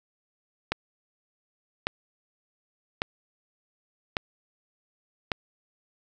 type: click train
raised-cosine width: 0.3 ms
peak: -9 dBFS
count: 5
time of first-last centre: 0.72-5.318 s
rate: 0.87 Hz
effects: none